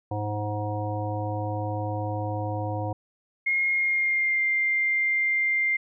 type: harmonic tone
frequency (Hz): 104.9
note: G#2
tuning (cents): +18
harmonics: 1 / 3 / 5 / 7 / 9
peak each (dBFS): -29 / -35 / -34 / -34 / -37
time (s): 0.11-2.93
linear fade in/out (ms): 5
type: tone with pitch glide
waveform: sine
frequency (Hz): 2145 to 2100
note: C7 to C7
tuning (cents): +42 to +6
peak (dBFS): -21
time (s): 3.46-5.77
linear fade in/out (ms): 10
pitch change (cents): -36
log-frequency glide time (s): 3.7-4.41
effects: none